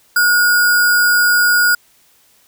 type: tone with sample-and-hold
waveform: sine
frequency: 1446 Hz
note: F#6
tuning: 40 cents flat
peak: -9 dBFS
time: 0.16-1.75 s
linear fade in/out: 5 ms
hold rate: 6300 Hz
effects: white hiss -53 dBFS RMS until 2.47 s